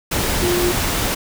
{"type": "tone in noise", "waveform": "sine", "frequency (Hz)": 352.9, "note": "F4", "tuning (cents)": 18, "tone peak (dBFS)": -17, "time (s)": [0.42, 0.72], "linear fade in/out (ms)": 10, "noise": "pink", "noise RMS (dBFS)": -20, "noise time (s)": [0.11, 1.15], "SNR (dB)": 0, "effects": []}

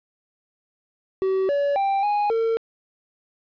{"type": "tone with pitch steps", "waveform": "triangle", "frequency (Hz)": [381.3, 569, 787, 827, 453.5], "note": ["G4", "C#5", "G5", "G#5", "A#4"], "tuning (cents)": [-48, 45, 7, -8, -48], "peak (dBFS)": -17, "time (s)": [1.22, 2.57], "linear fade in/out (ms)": 0, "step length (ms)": 270, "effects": ["resampled to 11025 Hz", "9-bit"]}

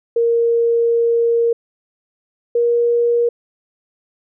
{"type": "tone pair in turn", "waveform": "sine", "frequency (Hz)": [466.2, 473.5], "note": ["A#4", "A#4"], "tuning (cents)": [0, 27], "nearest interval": "unison", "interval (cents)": 27, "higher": "second", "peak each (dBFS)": -12, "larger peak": "neither", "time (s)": [[0.16, 1.53], [2.55, 3.29]], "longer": "first", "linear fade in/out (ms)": 5, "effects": []}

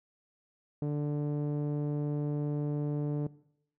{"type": "tone with low-pass filter", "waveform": "sawtooth", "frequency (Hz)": 147.1, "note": "D3", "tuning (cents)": 3, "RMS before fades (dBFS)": -32, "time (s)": [0.82, 3.27], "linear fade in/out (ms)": 2, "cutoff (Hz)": 440, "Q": 1.2, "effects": ["noise-tail reverb RT60 0.7 s tail -20 dB re dry"]}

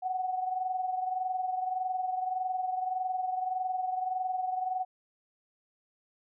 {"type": "tone pair together", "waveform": "sine", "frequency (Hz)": [740.3, 762], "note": ["F#5", "G5"], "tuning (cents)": [1, -49], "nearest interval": "minor second", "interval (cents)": 50, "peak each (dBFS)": [-30, -37], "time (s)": [0.02, 4.85], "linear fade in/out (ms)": 20, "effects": []}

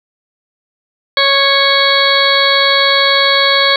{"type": "harmonic tone", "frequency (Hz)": 553, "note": "C#5", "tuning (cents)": -4, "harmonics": [1, 2, 3, 4, 6, 7, 8], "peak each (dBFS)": [-16, -16, -16, -16, -16, -16, -16], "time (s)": [1.17, 3.76], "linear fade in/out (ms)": 2, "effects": ["7-bit"]}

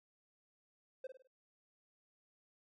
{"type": "tone with echo", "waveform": "triangle", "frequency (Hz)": 520, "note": "C5", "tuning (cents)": -11, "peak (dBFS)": -39, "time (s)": [1.04, 1.07], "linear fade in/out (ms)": 5, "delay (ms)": 51, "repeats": 4, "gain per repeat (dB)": -7, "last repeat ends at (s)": 1.274, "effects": []}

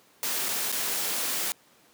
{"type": "noise with dropouts", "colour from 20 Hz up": "white", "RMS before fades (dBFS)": -29, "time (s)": [0.23, 1.52], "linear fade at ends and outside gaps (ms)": 0, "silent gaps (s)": [[0.485, 0.489], [0.718, 0.725]], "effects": ["pink hiss -59 dBFS RMS until 1.93 s", "high-pass 200 Hz 12 dB/octave"]}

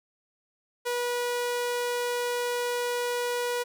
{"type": "tone", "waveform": "sawtooth", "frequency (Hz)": 485.8, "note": "B4", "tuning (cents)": -29, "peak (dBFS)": -23, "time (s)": [0.85, 3.64], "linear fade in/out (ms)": 20, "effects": []}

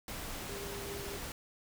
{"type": "tone in noise", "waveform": "sine", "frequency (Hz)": 400.9, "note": "G4", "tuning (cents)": 39, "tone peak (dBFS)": -44, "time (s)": [0.49, 1.17], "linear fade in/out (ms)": 2, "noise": "pink", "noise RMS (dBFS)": -42, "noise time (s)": [0.08, 1.32], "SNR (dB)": -5, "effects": []}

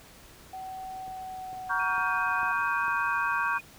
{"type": "tone with pitch glide", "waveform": "sine", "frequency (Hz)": [756, 736.6], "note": ["F#5", "F#5"], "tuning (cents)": [37, -8], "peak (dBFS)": -36, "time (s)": [0.53, 2.52], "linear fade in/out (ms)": 5, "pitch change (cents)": -45, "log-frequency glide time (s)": [0.96, 2.23]}
{"type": "click train", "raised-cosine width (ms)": 2, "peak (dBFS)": -35, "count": 5, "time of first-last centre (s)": [1.08, 2.882], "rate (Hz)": 2.22}
{"type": "chord", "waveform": "sine", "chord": "G half-diminished seventh", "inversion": "first", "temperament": "just", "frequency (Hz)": [940.8, 1128.9, 1411.2, 1568], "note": ["Bb5", "Db6", "F6", "G6"], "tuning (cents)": [16, 31, 18, 0], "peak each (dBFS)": [-32, -30, -34, -29], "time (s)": [1.69, 3.59], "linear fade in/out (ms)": 20}
{"type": "tone with vibrato", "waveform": "sine", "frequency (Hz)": 2489, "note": "D#7", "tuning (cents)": 0, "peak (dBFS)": -37, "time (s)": [1.79, 3.61], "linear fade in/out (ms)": 10, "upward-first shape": "triangle", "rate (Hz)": 4.9, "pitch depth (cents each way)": 12}
{"effects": ["pink hiss -52 dBFS RMS until 3.78 s"]}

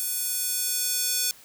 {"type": "tone with high-pass filter sweep", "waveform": "square", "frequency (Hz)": 493.9, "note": "B4", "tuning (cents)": 0, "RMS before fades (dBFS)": -27, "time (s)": [0, 1.31], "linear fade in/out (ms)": 0, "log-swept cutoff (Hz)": [9700, 5600], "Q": 0.91, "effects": ["white hiss -51 dBFS RMS until 1.44 s"]}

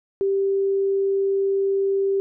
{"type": "tone", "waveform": "sine", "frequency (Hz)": 392, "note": "G4", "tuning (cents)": 0, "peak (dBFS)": -18, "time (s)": [0.21, 2.2], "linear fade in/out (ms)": 0, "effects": []}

